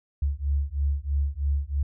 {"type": "beating tone pair", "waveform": "sine", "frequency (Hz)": [69.3, 72.4], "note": ["C#2", "D2"], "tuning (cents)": [0, -24], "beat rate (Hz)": 3.1, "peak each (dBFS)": -26, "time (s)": [0.22, 1.83], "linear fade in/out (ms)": 5, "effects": []}